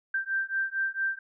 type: beating tone pair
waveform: sine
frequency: 1568 / 1572.4 Hz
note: G6 / G6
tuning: 0 / +5 cents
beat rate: 4.4 Hz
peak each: -30 dBFS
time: 0.14-1.19 s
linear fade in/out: 5 ms
effects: none